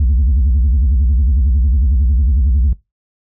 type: tone with vibrato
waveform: sine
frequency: 65.41 Hz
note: C2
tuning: in tune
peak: -7 dBFS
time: 0-2.73 s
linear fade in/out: 5 ms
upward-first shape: sine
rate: 11 Hz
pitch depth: 280 cents each way
effects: noise-tail reverb RT60 0.2 s tail -20 dB re dry + tanh soft clip ceiling -8 dBFS